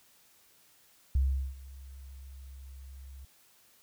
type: tone with ADSR envelope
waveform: sine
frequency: 66.9 Hz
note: C2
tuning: 39 cents sharp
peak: -22 dBFS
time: 1.15-3.25 s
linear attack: 4 ms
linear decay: 390 ms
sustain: -22 dB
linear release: 4 ms
effects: white hiss -63 dBFS RMS until 3.82 s